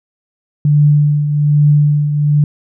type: tone with tremolo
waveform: sine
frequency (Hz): 147.5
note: D3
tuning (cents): +8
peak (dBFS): -5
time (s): 0.65-2.44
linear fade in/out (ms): 2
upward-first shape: triangle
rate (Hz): 1.2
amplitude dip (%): 60
effects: none